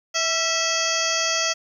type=harmonic tone with a mistuned harmonic; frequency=652 Hz; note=E5; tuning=19 cents flat; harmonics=1 / 2 / 3 / 4 / 5 / 7 / 8 / 9 / 10; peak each=-29 / -29 / -29 / -29 / -29 / -29 / -29 / -29 / -29 dBFS; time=0.14-1.54 s; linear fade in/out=20 ms; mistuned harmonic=2; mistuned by=+52 cents; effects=9-bit